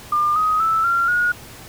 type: tone with pitch steps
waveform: sine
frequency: 1200 / 1256.8 / 1316.2 / 1378.4 / 1443.6 Hz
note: D6 / D#6 / E6 / F6 / F#6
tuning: +37 / +17 / -3 / -23 / -43 cents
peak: -15 dBFS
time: 0.12-1.32 s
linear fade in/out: 5 ms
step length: 240 ms
effects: added 119 Hz sine -49 dBFS peak until 1.68 s + pink hiss -40 dBFS RMS until 1.68 s